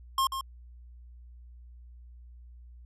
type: tone with echo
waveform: square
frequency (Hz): 1069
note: C6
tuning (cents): +37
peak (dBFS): -24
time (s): 0.18-0.27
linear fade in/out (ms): 2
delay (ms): 140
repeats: 1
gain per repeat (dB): -8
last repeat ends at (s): 0.41
effects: added 60 Hz sine -47 dBFS peak until 2.85 s + resampled to 32000 Hz